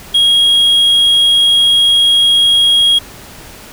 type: tone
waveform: triangle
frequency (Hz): 3283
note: G#7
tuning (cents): -21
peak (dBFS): -5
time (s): 0.14-2.99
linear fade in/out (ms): 10
effects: pink hiss -34 dBFS RMS until 3.72 s